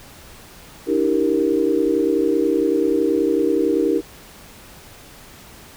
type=chord; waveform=sine; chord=E half-diminished seventh; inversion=third; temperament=equal with one note detuned; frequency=293.7 / 324.3 / 392 / 466.2 Hz; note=D4 / E4 / G4 / Bb4; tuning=0 / -28 / 0 / 0 cents; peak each=-22 / -20 / -21 / -21 dBFS; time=0.86-4.02 s; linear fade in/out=50 ms; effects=pink hiss -43 dBFS RMS until 5.76 s